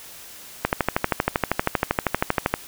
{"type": "click train", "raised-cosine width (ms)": 0.5, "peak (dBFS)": -3, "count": 25, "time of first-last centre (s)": [0.65, 2.54], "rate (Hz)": 12.7, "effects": ["white hiss -42 dBFS RMS until 2.67 s"]}